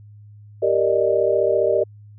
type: chord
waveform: sine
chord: Eb major seventh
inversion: first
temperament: equal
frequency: 392 / 466.2 / 587.3 / 622.3 Hz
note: G4 / Bb4 / D5 / Eb5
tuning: 0 / 0 / 0 / 0 cents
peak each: -21 dBFS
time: 0.62-1.84 s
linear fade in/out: 10 ms
effects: added 104 Hz sine -41 dBFS peak until 2.18 s